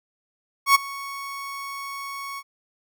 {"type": "tone with ADSR envelope", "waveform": "30% pulse", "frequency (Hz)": 1108.7, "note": "C#6", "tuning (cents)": 0, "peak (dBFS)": -8, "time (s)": [0.66, 2.43], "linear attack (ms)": 90, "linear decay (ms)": 16, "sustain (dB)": -21, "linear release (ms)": 50, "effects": []}